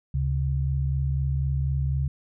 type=tone pair together; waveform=sine; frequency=72.1 / 136.11 Hz; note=D2 / C#3; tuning=-31 / -31 cents; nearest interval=major seventh; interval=1100 cents; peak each=-25 dBFS; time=0.14-2.08 s; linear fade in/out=5 ms; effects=none